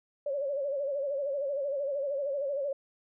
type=tone with vibrato; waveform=sine; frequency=560 Hz; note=C#5; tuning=18 cents sharp; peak=-29 dBFS; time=0.26-2.73 s; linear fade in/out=5 ms; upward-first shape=sine; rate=13 Hz; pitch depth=83 cents each way; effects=none